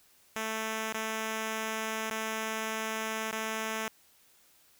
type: tone with dropouts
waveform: 5% pulse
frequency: 220.3 Hz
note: A3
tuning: 2 cents sharp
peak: -21 dBFS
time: 0.36-3.88 s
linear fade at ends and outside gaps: 2 ms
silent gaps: 0.926-0.944 / 2.1-2.108 / 3.312-3.327 s
effects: white hiss -63 dBFS RMS until 4.79 s